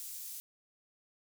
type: high-pass noise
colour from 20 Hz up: pink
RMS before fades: -44 dBFS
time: 0-0.4 s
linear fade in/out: 0 ms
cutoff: 8500 Hz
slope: 12 dB/octave
effects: none